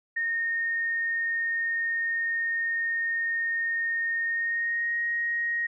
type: tone with pitch glide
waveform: sine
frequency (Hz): 1842 to 1875.3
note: A#6 to A#6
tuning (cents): -21 to +10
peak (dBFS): -25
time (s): 0.16-5.67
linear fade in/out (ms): 10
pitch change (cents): +31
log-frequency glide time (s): 4.26-4.99
effects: none